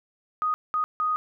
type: tone bursts at uneven times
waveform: sine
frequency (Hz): 1244.5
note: D#6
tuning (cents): 0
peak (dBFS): -22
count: 3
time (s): 0.42-0.54 / 0.74-0.84 / 1-1.16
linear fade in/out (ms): 0
effects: none